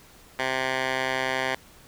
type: tone with band-pass filter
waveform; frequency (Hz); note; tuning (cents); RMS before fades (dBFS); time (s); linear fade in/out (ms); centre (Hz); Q
10% pulse; 130.81; C3; 0; -27; 0.39-1.55; 2; 1800; 1
effects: pink hiss -52 dBFS RMS until 1.87 s